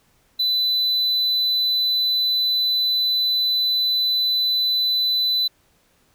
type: tone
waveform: triangle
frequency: 4000 Hz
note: B7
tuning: 21 cents sharp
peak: -16 dBFS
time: 0.39-5.48 s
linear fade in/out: 10 ms
effects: pink hiss -61 dBFS RMS until 6.14 s